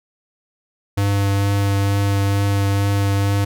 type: tone with vibrato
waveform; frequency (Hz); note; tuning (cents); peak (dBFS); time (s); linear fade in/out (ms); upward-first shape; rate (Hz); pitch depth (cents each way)
square; 99.8; G2; +32; -16; 0.97-3.45; 10; triangle; 2.2; 12
effects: none